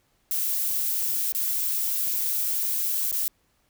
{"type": "noise with dropouts", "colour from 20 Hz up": "violet", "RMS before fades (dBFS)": -26, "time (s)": [0.31, 3.28], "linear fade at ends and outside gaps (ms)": 1, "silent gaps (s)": [[1.322, 1.348], [3.114, 3.126]], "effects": ["pink hiss -68 dBFS RMS until 3.69 s"]}